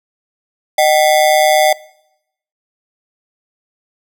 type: ring-modulated tone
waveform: square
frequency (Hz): 690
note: F5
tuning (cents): -21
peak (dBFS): -6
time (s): 0.78-1.73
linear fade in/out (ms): 5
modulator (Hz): 74.4
effects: noise-tail reverb RT60 0.8 s tail -22 dB re dry